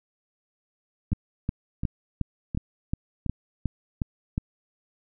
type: two click trains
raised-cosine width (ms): 5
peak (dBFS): -17 / -13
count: 4 / 10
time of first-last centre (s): 1.12-3.263 / 1.13-4.379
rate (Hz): 1.4 / 2.77
effects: none